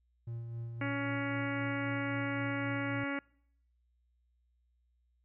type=tone with tremolo; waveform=triangle; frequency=116.54 Hz; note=A#2; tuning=in tune; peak=-35 dBFS; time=0.27-3.04 s; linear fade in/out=5 ms; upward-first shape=sine; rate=3.8 Hz; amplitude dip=35%
type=harmonic tone; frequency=280 Hz; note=C#4; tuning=18 cents sharp; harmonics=1 / 2 / 3 / 4 / 5 / 6 / 7 / 8 / 9 / 10; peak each=-36 / -42 / -47 / -46 / -43 / -44 / -43 / -43 / -56 / -52 dBFS; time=0.81-3.19 s; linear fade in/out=2 ms
effects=noise-tail reverb RT60 0.7 s tail -26 dB re dry + added 60 Hz sine -70 dBFS peak until 5.24 s